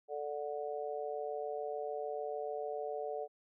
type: harmonic tone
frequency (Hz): 146.83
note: D3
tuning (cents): 0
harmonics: 3 / 4 / 5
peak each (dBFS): -40 / -41 / -42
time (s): 0.08-3.28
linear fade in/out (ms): 50
effects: none